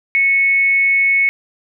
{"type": "tone with amplitude modulation", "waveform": "sine", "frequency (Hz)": 2203, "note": "C#7", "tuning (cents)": -11, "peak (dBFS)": -9, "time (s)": [0.15, 1.29], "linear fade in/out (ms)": 0, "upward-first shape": "sine", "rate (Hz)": 288, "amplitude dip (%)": 35, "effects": []}